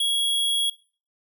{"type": "tone", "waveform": "square", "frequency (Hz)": 3322, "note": "G#7", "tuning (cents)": 0, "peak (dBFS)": -21, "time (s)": [0, 0.7], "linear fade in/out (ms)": 5, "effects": ["noise-tail reverb RT60 0.4 s tail -19 dB re dry"]}